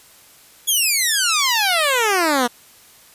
10% pulse exponential sweep, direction down, 3421 to 233.1 Hz, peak -7 dBFS, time 0.67-2.48 s, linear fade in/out 20 ms, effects white hiss -48 dBFS RMS until 3.14 s + resampled to 32000 Hz

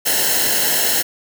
white noise with comb filter, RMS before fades -17 dBFS, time 0.05-1.03 s, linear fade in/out 20 ms, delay 0.84 ms, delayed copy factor -0.75, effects none

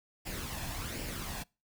pink noise with flanger, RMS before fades -39 dBFS, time 0.25-1.44 s, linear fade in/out 20 ms, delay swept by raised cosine 0.39 to 1.19 ms, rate 1.3 Hz, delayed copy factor +0.5, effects noise-tail reverb RT60 0.3 s tail -26 dB re dry

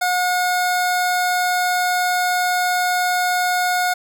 25% pulse tone, 723 Hz, F#5, 40 cents flat, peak -13 dBFS, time 0.01-3.94 s, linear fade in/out 10 ms, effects none

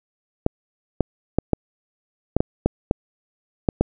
clicks, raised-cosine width 2 ms, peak -3 dBFS, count 10, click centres 0.464 / 1.007 / 1.386 / 1.533 / 2.366 / 2.405 / 2.66 / 2.911 / 3.688 / 3.81 s, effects none

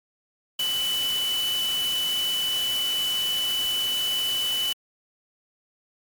sine tone in noise, 2984 Hz, F#7, 14 cents sharp, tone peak -23 dBFS, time 0.59-4.73 s, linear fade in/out 5 ms, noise white, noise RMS -33 dBFS, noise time 0.59-4.73 s, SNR +7 dB, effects MP3 96 kbps

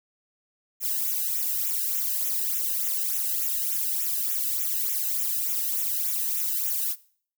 violet noise with flanger, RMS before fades -27 dBFS, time 0.8-6.96 s, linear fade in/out 50 ms, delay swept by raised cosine 0.21 to 0.92 ms, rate 3.4 Hz, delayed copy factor -1, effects noise-tail reverb RT60 0.5 s tail -20 dB re dry

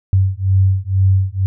sine beating tone pair, 94.6 / 96.7 Hz, F#2 / G2, +39 / -23 cents, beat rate 2.1 Hz, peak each -14 dBFS, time 0.13-1.46 s, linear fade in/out 0 ms, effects none

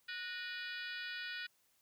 harmonic tone with a mistuned harmonic, 489.7 Hz, B4, 15 cents flat, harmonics 3 / 4 / 5 / 6 / 7 / 8 / 9 / 10, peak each -45 / -47 / -49 / -51 / -52 / -53 / -54 / -55 dBFS, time 0.08-1.47 s, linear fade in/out 10 ms, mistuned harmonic 4, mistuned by -95 cents, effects white hiss -74 dBFS RMS until 1.81 s

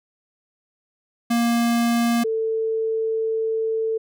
square / sine tone pair in turn, 234.7 / 445 Hz, A#3 / A4, +12 / +20 cents, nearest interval major seventh, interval 1108 cents, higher second, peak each -18 / -20 dBFS, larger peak first, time 1.3-2.24 / 2.24-3.98 s, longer second, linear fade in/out 10 ms, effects none

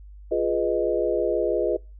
sine chord, F half-diminished seventh, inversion none, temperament equal, 349.2 / 415.3 / 493.9 / 622.3 Hz, F4 / Ab4 / Cb5 / Eb5, 0 / 0 / 0 / 0 cents, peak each -26 dBFS, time 0.31-1.77 s, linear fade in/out 10 ms, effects noise-tail reverb RT60 0.3 s tail -26 dB re dry + added 50 Hz sine -41 dBFS peak until 1.99 s

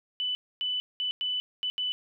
sine tone bursts at uneven times, 2991 Hz, F#7, 18 cents sharp, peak -27 dBFS, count 6, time 0.2-0.35 / 0.61-0.8 / 1-1.11 / 1.21-1.4 / 1.63-1.7 / 1.78-1.92 s, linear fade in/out 0 ms, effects none

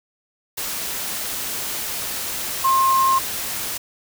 sine tone in noise, 1063 Hz, C6, 27 cents sharp, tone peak -14 dBFS, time 2.64-3.19 s, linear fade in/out 10 ms, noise white, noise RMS -27 dBFS, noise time 0.57-3.78 s, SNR +10 dB, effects none

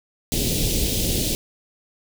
pink band-stop noise, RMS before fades -22 dBFS, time 0.32-1.35 s, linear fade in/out 0 ms, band 500 to 3000 Hz, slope 24 dB/octave, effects none

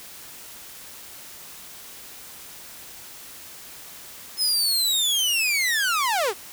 sawtooth linear sweep, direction down, 5180 to 340 Hz, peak -17 dBFS, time 4.37-6.34 s, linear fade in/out 50 ms, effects white hiss -42 dBFS RMS until 6.52 s

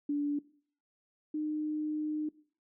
sine tone pair in turn, 290 / 304.9 Hz, D4 / D#4, -22 / -35 cents, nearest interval minor second, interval 87 cents, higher second, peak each -28 / -31 dBFS, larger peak first, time 0.09-0.39 / 1.34-2.29 s, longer second, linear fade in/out 5 ms, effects noise-tail reverb RT60 0.5 s tail -20 dB re dry

